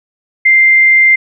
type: tone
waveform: sine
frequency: 2093 Hz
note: C7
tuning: in tune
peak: -4 dBFS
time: 0.45-1.16 s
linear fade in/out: 10 ms
effects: none

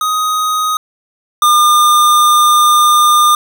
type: tone pair in turn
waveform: square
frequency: 1252 / 1206.5 Hz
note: D#6 / D6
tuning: +10 / +46 cents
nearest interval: minor second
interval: 64 cents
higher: first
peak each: -13 / -7 dBFS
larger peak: second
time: 0.01-0.77 / 1.42-3.35 s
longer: second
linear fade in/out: 2 ms
effects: none

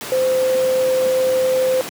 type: tone in noise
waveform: sine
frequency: 517 Hz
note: C5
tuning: 21 cents flat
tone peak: -14 dBFS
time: 0.12-1.81 s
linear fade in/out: 0 ms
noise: pink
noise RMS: -28 dBFS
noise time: 0.01-1.89 s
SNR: +11 dB
effects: high-pass 200 Hz 12 dB/octave

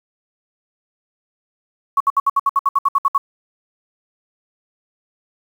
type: tone bursts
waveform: sine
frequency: 1108.7 Hz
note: C#6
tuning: in tune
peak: -11 dBFS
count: 13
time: 1.97-3.18 s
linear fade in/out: 5 ms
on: 34 ms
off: 64 ms
effects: 7-bit

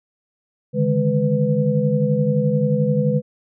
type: tone cluster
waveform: sine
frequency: 143.1 / 154.6 / 207.2 / 497.5 Hz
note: D3 / D#3 / G#3 / B4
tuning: -45 / -11 / -4 / +13 cents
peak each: -21 dBFS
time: 0.73-3.22 s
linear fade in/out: 50 ms
effects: none

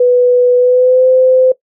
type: tone with pitch glide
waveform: sine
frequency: 493.9 to 514.6 Hz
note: B4 to C5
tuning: 0 to -29 cents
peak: -5 dBFS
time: 0-1.52 s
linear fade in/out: 5 ms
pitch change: +71 cents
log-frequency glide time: 0.57-1.07 s
effects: noise-tail reverb RT60 0.1 s tail -18 dB re dry

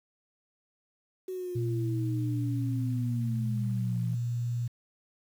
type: linear sweep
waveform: sine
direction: down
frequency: 375 to 164.7 Hz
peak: -33 dBFS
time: 1.28-4.15 s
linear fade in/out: 5 ms
type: tone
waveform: sine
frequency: 119.7 Hz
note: A#2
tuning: 46 cents sharp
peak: -28 dBFS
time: 1.55-4.68 s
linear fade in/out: 10 ms
effects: 9-bit

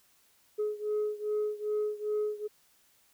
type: beating tone pair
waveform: sine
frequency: 421.5 / 424 Hz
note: G#4 / G#4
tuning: +26 / +36 cents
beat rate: 2.5 Hz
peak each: -30 / -32 dBFS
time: 0.58-2.48 s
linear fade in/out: 20 ms
effects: tanh soft clip ceiling -25 dBFS + white hiss -66 dBFS RMS until 3.13 s

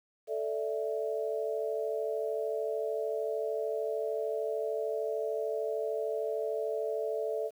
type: chord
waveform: sine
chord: A suspended fourth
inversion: none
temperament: just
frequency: 440 / 586.7 / 660 Hz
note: A4 / D5 / E5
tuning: 0 / -2 / +2 cents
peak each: -33 / -36 / -36 dBFS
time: 0.27-7.51 s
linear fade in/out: 50 ms
effects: 10-bit

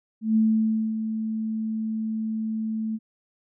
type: tone with ADSR envelope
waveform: sine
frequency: 220 Hz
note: A3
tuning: in tune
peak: -16 dBFS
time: 0.21-2.99 s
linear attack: 150 ms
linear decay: 580 ms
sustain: -9 dB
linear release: 41 ms
effects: none

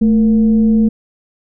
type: tone with frequency modulation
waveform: sine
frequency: 220 Hz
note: A3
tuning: in tune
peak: -8 dBFS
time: 0.01-0.89 s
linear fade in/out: 10 ms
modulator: 248 Hz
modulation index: 0.33
effects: none

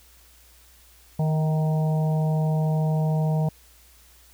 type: harmonic tone with a mistuned harmonic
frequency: 155.56 Hz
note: D#3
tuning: in tune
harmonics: 1 / 3 / 4 / 5 / 6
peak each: -20 / -35 / -33 / -36 / -40 dBFS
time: 1.19-3.49 s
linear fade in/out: 5 ms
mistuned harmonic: 4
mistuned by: +29 cents
effects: added 60 Hz sine -55 dBFS peak until 4.33 s + white hiss -55 dBFS RMS until 4.33 s

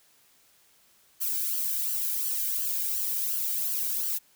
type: noise with flanger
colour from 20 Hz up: violet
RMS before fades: -29 dBFS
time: 1.2-4.19 s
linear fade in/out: 20 ms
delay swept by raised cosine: 0.66 to 1.34 ms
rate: 2.8 Hz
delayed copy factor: +0.65
effects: white hiss -62 dBFS RMS until 4.35 s

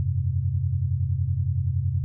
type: chord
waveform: sine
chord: F suspended second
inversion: none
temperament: equal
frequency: 87.31 / 98 / 130.81 Hz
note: F2 / G2 / C3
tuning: 0 / 0 / 0 cents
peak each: -26 dBFS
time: 0-2.04 s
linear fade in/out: 0 ms
effects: none

